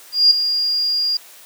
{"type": "tone with ADSR envelope", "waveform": "sine", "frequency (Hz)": 4825, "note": "D8", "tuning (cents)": 46, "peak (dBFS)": -6, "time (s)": [0.12, 1.17], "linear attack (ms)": 190, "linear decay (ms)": 5, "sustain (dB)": -10, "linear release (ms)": 3, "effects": ["white hiss -43 dBFS RMS until 1.45 s", "high-pass 400 Hz 12 dB/octave"]}